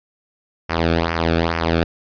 sawtooth tone with flanger, 83 Hz, E2, 12 cents sharp, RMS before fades -19 dBFS, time 0.69-1.84 s, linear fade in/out 10 ms, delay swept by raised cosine 0.25 to 1.03 ms, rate 2.3 Hz, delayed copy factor -0.8, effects resampled to 11025 Hz

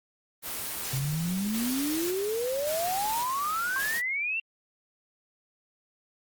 white noise with tremolo, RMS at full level -34 dBFS, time 0.42-4.02 s, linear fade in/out 50 ms, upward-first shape square, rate 0.89 Hz, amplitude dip 40%
sine exponential sweep, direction up, 128.4 to 2755 Hz, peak -27 dBFS, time 0.93-4.4 s, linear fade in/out 5 ms
sine tone with exponential decay, 1079 Hz, C#6, 47 cents flat, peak -28 dBFS, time 3.76-3.89 s, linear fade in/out 2 ms, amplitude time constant 27 ms
effects Opus 24 kbps

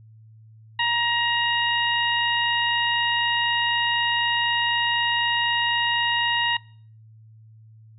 harmonic tone, 944 Hz, A#5, 22 cents sharp, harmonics 1 / 2 / 3 / 4, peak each -25 / -24 / -25 / -31 dBFS, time 0.79-6.57 s, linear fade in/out 5 ms, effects noise-tail reverb RT60 0.5 s tail -23 dB re dry + added 110 Hz sine -46 dBFS peak until 7.98 s

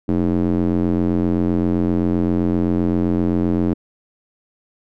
square tone with band-pass filter, 43.85 Hz, F1, 8 cents sharp, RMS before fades -18 dBFS, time 0.08-3.74 s, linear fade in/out 10 ms, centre 280 Hz, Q 2.2, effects none

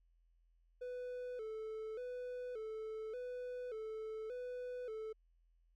triangle tone with vibrato, 466.2 Hz, A#4, in tune, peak -40 dBFS, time 0.81-5.13 s, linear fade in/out 10 ms, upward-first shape square, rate 0.86 Hz, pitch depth 110 cents each way, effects added 42 Hz sine -69 dBFS peak until 5.75 s

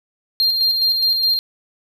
triangle tone with tremolo, 4195 Hz, C8, 4 cents sharp, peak -12 dBFS, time 0.4-1.39 s, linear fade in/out 0 ms, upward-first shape square, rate 4.8 Hz, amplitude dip 35%, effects none

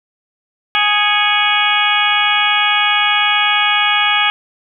harmonic tone with a mistuned harmonic, 415.3 Hz, G#4, in tune, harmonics 2 / 3 / 4 / 5 / 6 / 7 / 8, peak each -19 / -19 / -19 / -19 / -19 / -19 / -19 dBFS, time 0.75-4.3 s, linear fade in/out 0 ms, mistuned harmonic 5, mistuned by +110 cents, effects none

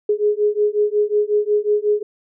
sine beating tone pair, 415.3 / 420.8 Hz, G#4 / G#4, 0 / +23 cents, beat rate 5.5 Hz, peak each -18 / -18 dBFS, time 0.09-2.03 s, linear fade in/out 5 ms, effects none

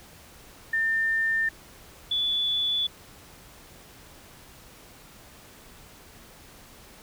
sine tone pair in turn, 1800 / 3451 Hz, A6 / A7, +39 / -34 cents, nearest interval major seventh, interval 1127 cents, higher second, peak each -22 / -23 dBFS, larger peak first, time 0.73-1.49 / 2.11-2.87 s, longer neither, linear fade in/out 5 ms, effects pink hiss -50 dBFS RMS until 7.02 s

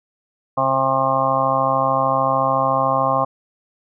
harmonic tone, 133.5 Hz, C3, 35 cents sharp, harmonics 1 / 2 / 4 / 5 / 6 / 7 / 8 / 9, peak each -28 / -29 / -23 / -23 / -22 / -31 / -19 / -27 dBFS, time 0.57-3.25 s, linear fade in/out 10 ms, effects none

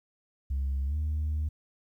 sine tone with pitch glide, 67.9 to 76.22 Hz, C#2 to D#2, -35 to -35 cents, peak -25 dBFS, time 0.5-1.49 s, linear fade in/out 10 ms, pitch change +200 cents, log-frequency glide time 0.86-0.96 s, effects tanh soft clip ceiling -25 dBFS + 11-bit

